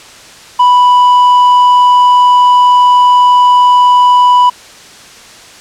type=tone with hard clipping; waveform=sine; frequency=987.8 Hz; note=B5; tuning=in tune; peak=-4 dBFS; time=0.59-4.5 s; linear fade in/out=10 ms; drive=3 dB; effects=white hiss -34 dBFS RMS until 5.6 s + low-pass 7000 Hz 12 dB/octave